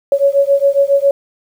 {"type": "beating tone pair", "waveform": "sine", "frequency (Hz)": [554.4, 561.7], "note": ["C#5", "C#5"], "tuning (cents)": [0, 23], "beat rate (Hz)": 7.3, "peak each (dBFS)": -12, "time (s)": [0.12, 1.11], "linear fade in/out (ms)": 2, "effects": ["7-bit"]}